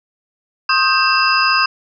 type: tone cluster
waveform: sine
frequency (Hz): 1073 / 1248 / 1570 / 2677 / 4966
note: C6 / D#6 / G6 / E7 / D#8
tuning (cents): +43 / +5 / +2 / +26 / -4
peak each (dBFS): -18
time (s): 0.69-1.66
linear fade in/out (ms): 5
effects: none